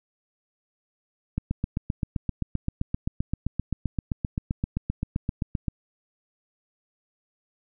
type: click train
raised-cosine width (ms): 5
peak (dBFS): -13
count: 34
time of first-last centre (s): 1.38-5.682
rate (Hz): 7.67
effects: none